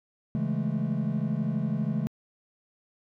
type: chord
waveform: triangle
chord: A major seventh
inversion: first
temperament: equal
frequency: 138.59 / 164.81 / 207.7 / 220 Hz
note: C#3 / E3 / G#3 / A3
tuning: 0 / 0 / 0 / 0 cents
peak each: -29 dBFS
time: 0.35-2.07 s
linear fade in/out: 0 ms
effects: tanh soft clip ceiling -16 dBFS